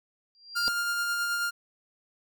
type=tone with exponential growth; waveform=sine; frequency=4753 Hz; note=D8; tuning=20 cents sharp; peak=-22 dBFS; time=0.35-0.68 s; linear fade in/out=0 ms; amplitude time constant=71 ms
type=tone with tremolo; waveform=45% pulse; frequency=1405 Hz; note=F6; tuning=10 cents sharp; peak=-26 dBFS; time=0.55-1.51 s; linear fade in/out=20 ms; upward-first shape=sine; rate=9.3 Hz; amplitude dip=25%
type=clicks; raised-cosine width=1 ms; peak=-25 dBFS; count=2; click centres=0.678 / 0.682 s
effects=none